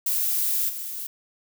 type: noise with level steps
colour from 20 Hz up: violet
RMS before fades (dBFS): -24 / -33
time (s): 0.06-1.07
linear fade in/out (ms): 5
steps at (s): 0.68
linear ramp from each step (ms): 20
effects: none